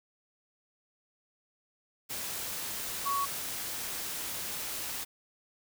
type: tone in noise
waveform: sine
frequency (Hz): 1118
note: C#6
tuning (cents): +14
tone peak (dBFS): -28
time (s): 3.05-3.26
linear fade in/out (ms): 20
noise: white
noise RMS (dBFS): -37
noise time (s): 2.09-5.05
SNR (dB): +6
effects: none